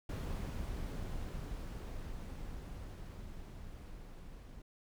brown noise with level ramp, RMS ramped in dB -38 to -51 dBFS, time 0.09-4.62 s, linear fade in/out 5 ms, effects none

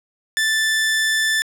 sawtooth tone, 1761 Hz, A6, 1 cent sharp, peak -13 dBFS, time 0.37-1.42 s, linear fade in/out 0 ms, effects low-pass 12000 Hz 12 dB/octave + 8-bit

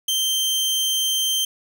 sawtooth tone, 3136 Hz, G7, in tune, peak -16 dBFS, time 0.08-1.45 s, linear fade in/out 5 ms, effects none

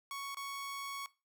sawtooth tone with dropouts, 1111 Hz, C#6, 4 cents sharp, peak -36 dBFS, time 0.11-1.06 s, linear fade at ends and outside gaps 1 ms, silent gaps 0.346-0.37 s, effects noise-tail reverb RT60 0.3 s tail -20 dB re dry

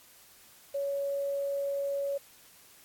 sine tone with quantisation, 560 Hz, C#5, 18 cents sharp, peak -29 dBFS, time 0.74-2.18 s, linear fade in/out 10 ms, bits 9, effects white hiss -57 dBFS RMS until 2.84 s + AAC 64 kbps

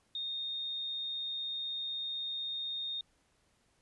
sine tone, 3682 Hz, A#7, 22 cents flat, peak -35 dBFS, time 0.15-3.01 s, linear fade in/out 2 ms, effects pink hiss -72 dBFS RMS until 3.81 s + resampled to 24000 Hz

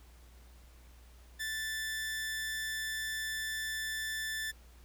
sawtooth tone with amplitude modulation, 1760 Hz, A6, in tune, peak -30 dBFS, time 1.39-4.52 s, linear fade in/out 20 ms, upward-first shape sine, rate 238 Hz, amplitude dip 30%, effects added 60 Hz sine -54 dBFS peak until 4.84 s + pink hiss -63 dBFS RMS until 4.84 s

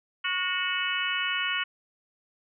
harmonic tone with a mistuned harmonic, 370 Hz, F#4, in tune, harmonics 3 / 4 / 5 / 6 / 7 / 8, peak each -35 / -32 / -34 / -34 / -34 / -31 dBFS, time 0.24-1.64 s, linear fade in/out 10 ms, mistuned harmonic 4, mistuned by -42 cents, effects none

